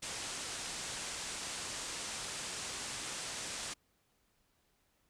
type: low-pass noise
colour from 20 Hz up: white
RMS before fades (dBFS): -42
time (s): 0.02-3.74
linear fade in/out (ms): 10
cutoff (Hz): 9100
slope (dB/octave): 48
effects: pink hiss -75 dBFS RMS until 5.09 s